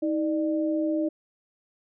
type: tone pair together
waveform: sine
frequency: 317 / 597 Hz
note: D#4 / D5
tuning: +32 / +28 cents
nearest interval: major seventh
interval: 1096 cents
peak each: -24 / -29 dBFS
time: 0.02-1.09 s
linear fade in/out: 10 ms
effects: none